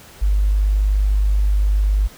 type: tone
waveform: sine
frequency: 50.4 Hz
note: G1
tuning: 49 cents sharp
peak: -13 dBFS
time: 0.21-2.08 s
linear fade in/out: 20 ms
effects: pink hiss -43 dBFS RMS until 2.17 s